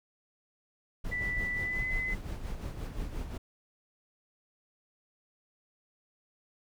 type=noise with tremolo; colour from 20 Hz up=brown; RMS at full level=-35 dBFS; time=1.04-3.38 s; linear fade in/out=10 ms; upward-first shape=sine; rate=5.7 Hz; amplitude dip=55%
type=tone with pitch glide; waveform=sine; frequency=1975.5 to 2028 Hz; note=B6 to B6; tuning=0 to +45 cents; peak=-31 dBFS; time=1.11-2.15 s; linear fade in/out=20 ms; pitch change=+45 cents; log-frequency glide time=1.57-1.87 s
effects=none